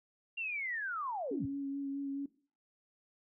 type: linear sweep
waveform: sine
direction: down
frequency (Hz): 2794 to 83.1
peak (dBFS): -35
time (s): 0.37-1.46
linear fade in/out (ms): 10
type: tone with vibrato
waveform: sine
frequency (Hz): 277.9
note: C#4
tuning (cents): +4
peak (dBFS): -35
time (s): 1.31-2.26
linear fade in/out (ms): 5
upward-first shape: sine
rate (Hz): 4.7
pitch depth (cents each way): 18
effects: noise-tail reverb RT60 0.4 s tail -17 dB re dry